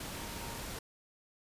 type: tone in noise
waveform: sine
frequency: 929 Hz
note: A#5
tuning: 6 cents flat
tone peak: -51 dBFS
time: 0.15-0.58 s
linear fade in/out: 5 ms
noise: pink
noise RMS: -42 dBFS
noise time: 0-0.79 s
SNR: -12 dB
effects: resampled to 32000 Hz